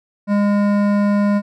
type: tone with hard clipping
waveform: triangle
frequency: 204.1 Hz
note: G#3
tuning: 30 cents flat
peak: -15 dBFS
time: 0.27-1.42 s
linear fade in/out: 50 ms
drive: 18 dB
effects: none